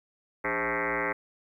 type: tone with frequency modulation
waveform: sine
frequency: 1220 Hz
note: D#6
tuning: 34 cents flat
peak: -26 dBFS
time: 0.44-1.13 s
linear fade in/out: 10 ms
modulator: 116 Hz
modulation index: 8
effects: 11-bit